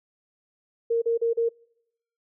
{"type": "tone bursts", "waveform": "sine", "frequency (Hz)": 462.7, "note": "A#4", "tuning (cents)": -13, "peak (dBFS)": -20, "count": 4, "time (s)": [0.9, 1.491], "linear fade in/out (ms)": 10, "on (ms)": 120, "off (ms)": 37, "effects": ["noise-tail reverb RT60 0.8 s tail -26 dB re dry"]}